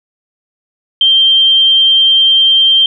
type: tone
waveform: sine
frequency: 3155 Hz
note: G7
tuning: 10 cents sharp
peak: -5 dBFS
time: 1.01-2.86 s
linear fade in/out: 2 ms
effects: none